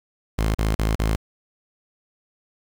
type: tone bursts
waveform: sawtooth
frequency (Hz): 53.9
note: A1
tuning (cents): -35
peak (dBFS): -15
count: 4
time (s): 0.38-1.162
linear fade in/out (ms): 10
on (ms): 170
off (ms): 34
effects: 7-bit